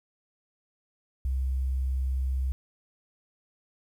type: tone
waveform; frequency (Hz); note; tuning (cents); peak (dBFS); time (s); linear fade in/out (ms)
sine; 65.41; C2; 0; -25; 1.25-2.52; 0
effects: 10-bit